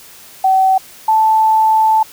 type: tone pair in turn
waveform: sine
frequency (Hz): 762 / 877.5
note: G5 / A5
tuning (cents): -49 / -5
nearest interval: major second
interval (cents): 244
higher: second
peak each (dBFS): -8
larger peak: neither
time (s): 0.44-0.78 / 1.08-2.03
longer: second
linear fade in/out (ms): 5
effects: white hiss -39 dBFS RMS until 2.12 s